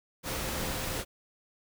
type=tone in noise; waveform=sine; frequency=523.3 Hz; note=C5; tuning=in tune; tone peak=-44 dBFS; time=0.23-1.05 s; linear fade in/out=50 ms; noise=pink; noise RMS=-34 dBFS; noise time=0.23-1.05 s; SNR=-13 dB; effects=none